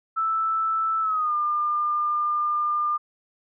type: tone with pitch glide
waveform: sine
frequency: 1318.5 to 1202.1 Hz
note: E6 to D6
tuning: 0 to +40 cents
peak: -21 dBFS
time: 0.16-2.98 s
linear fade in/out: 20 ms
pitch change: -160 cents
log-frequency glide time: 1.01-1.34 s
effects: none